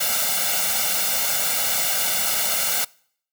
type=noise with comb filter; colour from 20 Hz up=white; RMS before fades=-22 dBFS; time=0-2.85 s; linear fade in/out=10 ms; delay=1.4 ms; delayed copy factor=+0.95; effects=noise-tail reverb RT60 0.6 s tail -25 dB re dry + high-pass 200 Hz 12 dB/octave